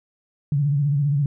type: tone with vibrato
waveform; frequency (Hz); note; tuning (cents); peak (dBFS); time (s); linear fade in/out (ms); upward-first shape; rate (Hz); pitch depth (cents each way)
sine; 143.4; D3; -41; -17; 0.52-1.26; 2; sine; 15; 83
effects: none